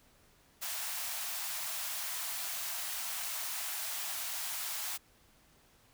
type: high-pass noise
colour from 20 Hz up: white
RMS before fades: -38 dBFS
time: 0.61-4.98 s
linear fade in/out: 20 ms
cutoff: 620 Hz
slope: 96 dB/octave
effects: pink hiss -65 dBFS RMS until 5.93 s